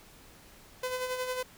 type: tone with tremolo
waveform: sawtooth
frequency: 507 Hz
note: B4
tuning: 45 cents sharp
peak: -26 dBFS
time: 0.83-1.43 s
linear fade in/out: 5 ms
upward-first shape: sine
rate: 11 Hz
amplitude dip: 50%
effects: pink hiss -55 dBFS RMS until 1.57 s